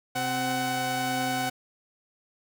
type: tone cluster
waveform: sawtooth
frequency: 130.4 / 259.4 / 748 Hz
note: C3 / C4 / F#5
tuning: -5 / -15 / +19 cents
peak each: -33 / -28 / -24 dBFS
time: 0.15-1.5 s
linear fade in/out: 10 ms
effects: none